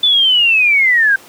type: linear sweep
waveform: sine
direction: down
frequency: 3520 to 1557 Hz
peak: -8 dBFS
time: 0.03-1.16 s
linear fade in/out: 5 ms
effects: pink hiss -40 dBFS RMS until 1.28 s + high-pass 200 Hz 12 dB/octave